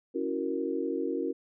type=chord; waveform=sine; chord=F# dominant seventh; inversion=second; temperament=equal; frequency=277.2 / 329.6 / 370 / 466.2 Hz; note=C#4 / E4 / F#4 / A#4; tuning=0 / 0 / 0 / 0 cents; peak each=-34 dBFS; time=0.14-1.33 s; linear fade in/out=20 ms; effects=none